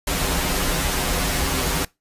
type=noise with comb filter; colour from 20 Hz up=pink; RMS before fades=-22 dBFS; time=0.07-1.85 s; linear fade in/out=5 ms; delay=9.1 ms; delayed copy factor=-0.85; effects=noise-tail reverb RT60 0.2 s tail -22 dB re dry + resampled to 32000 Hz